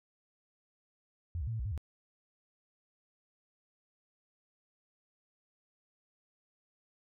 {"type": "tone with pitch steps", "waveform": "sine", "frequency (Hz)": [85.8, 67.2, 114.3, 111.5, 61.1, 103.8, 75.9], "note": ["F2", "C2", "A#2", "A2", "B1", "G#2", "D#2"], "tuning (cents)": [-30, 47, -34, 23, -18, 0, -42], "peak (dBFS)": -33, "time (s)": [1.35, 1.777], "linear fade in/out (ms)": 0, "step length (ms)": 61, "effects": []}